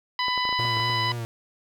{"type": "harmonic tone", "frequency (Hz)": 997, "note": "B5", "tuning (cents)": 16, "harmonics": [1, 2, 3, 4, 5], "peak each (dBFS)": [-26, -29, -31, -32, -33], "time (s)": [0.19, 1.12], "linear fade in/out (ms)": 2}
{"type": "clicks", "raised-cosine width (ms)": 1, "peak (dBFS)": -22, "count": 10, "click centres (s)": [0.283, 0.377, 0.453, 0.491, 0.527, 0.599, 0.651, 0.77, 0.8, 0.899]}
{"type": "tone with vibrato", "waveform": "45% pulse", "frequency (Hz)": 116.54, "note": "A#2", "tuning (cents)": 0, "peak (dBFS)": -29, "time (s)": [0.59, 1.25], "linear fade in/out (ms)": 0, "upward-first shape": "sine", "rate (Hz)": 4.1, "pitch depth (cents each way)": 45}
{"effects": ["9-bit"]}